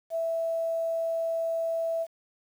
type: tone with quantisation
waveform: sine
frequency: 659.3 Hz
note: E5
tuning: in tune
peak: -26 dBFS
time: 0.1-2.07 s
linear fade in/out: 50 ms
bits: 9
effects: none